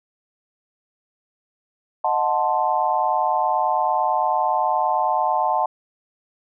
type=chord; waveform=sine; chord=D# diminished seventh; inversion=none; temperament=equal with one note detuned; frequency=622.3 / 731.5 / 880 / 1046.5 Hz; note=D#5 / F#5 / A5 / C6; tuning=0 / -20 / 0 / 0 cents; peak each=-26 / -22 / -21 / -25 dBFS; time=2.04-5.66 s; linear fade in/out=5 ms; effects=none